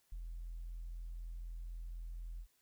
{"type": "tone with ADSR envelope", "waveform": "sine", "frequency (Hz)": 42, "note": "E1", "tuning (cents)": 33, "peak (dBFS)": -39, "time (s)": [0.12, 2.47], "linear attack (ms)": 5, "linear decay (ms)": 67, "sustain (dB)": -2, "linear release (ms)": 73, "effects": ["tanh soft clip ceiling -39 dBFS", "white hiss -75 dBFS RMS until 2.61 s"]}